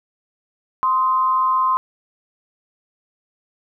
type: tone pair together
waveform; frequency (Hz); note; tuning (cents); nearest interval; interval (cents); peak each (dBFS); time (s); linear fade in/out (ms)
sine; 1041 / 1256; C6 / D#6; -9 / +16; minor third; 325; -15 / -24; 0.83-1.77; 0
effects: none

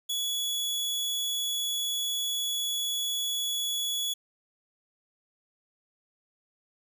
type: tone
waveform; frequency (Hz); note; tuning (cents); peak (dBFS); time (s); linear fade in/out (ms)
sawtooth; 3389; G#7; +34; -25; 0.09-4.14; 10
effects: none

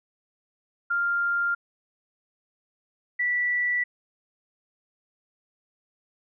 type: tone pair in turn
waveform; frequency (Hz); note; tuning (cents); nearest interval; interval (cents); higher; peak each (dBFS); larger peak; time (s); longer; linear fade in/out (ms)
sine; 1396.9 / 1960.2; F6 / B6; 0 / -13; tritone; 587; second; -22; neither; 0.9-1.55 / 3.19-3.84; neither; 10
effects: none

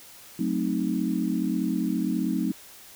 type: chord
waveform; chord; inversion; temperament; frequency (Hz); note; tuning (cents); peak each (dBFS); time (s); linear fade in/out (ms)
sine; F# diminished seventh; none; equal; 185 / 220 / 261.6 / 311.1; F#3 / A3 / C4 / Eb4; 0 / 0 / 0 / 0; -29; 0.39-2.52; 5
effects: white hiss -48 dBFS RMS until 2.95 s

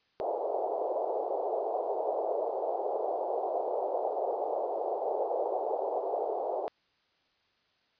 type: band-pass noise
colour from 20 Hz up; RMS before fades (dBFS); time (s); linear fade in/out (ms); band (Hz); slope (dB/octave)
white; -32; 0.2-6.68; 0; 400 to 790; 48
effects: white hiss -71 dBFS RMS until 7.99 s + resampled to 11025 Hz

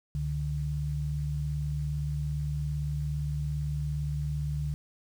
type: tone pair together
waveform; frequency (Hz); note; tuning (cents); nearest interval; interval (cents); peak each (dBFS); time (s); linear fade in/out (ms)
sine; 69.29 / 146.83; C#2 / D3; 0 / 0; octave + minor second; 1300; -33 / -30; 0.15-4.74; 0
effects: 9-bit

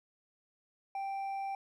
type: tone with hard clipping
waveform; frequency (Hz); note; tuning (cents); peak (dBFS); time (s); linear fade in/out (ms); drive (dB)
sine; 784; G5; 0; -36; 0.95-1.55; 2; 4
effects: none

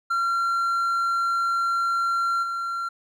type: tone with level steps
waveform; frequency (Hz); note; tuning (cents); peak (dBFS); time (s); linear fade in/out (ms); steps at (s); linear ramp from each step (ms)
triangle; 1371; F6; -32; -19 / -24; 0.1-2.89; 10; 2.42; 20
effects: none

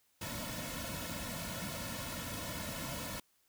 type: noise with comb filter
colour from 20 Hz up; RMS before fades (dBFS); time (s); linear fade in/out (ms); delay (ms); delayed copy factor
pink; -41; 0.21-3.2; 5; 2.5; -0.95
effects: white hiss -73 dBFS RMS until 3.48 s

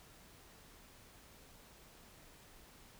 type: silence
effects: pink hiss -60 dBFS RMS until 2.99 s

